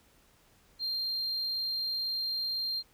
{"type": "tone", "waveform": "sine", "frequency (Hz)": 4186, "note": "C8", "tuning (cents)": 0, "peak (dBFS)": -28, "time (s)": [0.79, 2.83], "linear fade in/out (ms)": 50, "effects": ["tanh soft clip ceiling -29 dBFS", "pink hiss -64 dBFS RMS until 2.93 s"]}